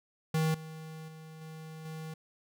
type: tone with level steps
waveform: square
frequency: 158.5 Hz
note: D#3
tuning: 32 cents sharp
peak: -27 / -43 / -47 / -44 / -40 dBFS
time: 0.34-2.14 s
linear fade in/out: 5 ms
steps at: 0.54 / 1.08 / 1.41 / 1.85 s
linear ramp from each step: 5 ms
effects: none